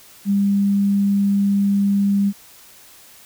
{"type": "tone", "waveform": "sine", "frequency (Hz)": 200, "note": "G3", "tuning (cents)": 35, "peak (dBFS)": -14, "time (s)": [0.25, 2.33], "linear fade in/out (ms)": 50, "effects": ["white hiss -46 dBFS RMS until 3.25 s"]}